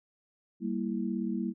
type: chord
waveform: sine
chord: E diminished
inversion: first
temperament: equal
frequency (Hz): 196 / 233.1 / 329.6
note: G3 / Bb3 / E4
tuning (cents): 0 / 0 / 0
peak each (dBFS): -33 / -33 / -36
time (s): 0.6-1.54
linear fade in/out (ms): 50
effects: none